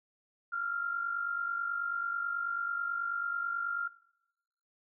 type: tone pair together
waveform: sine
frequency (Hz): 1349 / 1398.2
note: E6 / F6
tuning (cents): +40 / +2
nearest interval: minor second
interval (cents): 62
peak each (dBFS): -39 / -33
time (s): 0.52-3.88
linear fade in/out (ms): 10
effects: noise-tail reverb RT60 1.0 s tail -20 dB re dry